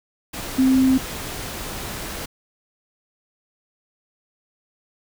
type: tone in noise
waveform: sine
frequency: 261.8 Hz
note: C4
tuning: 1 cent sharp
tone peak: -13 dBFS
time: 0.58-0.98 s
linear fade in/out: 10 ms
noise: pink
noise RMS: -31 dBFS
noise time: 0.33-2.26 s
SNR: +15 dB
effects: none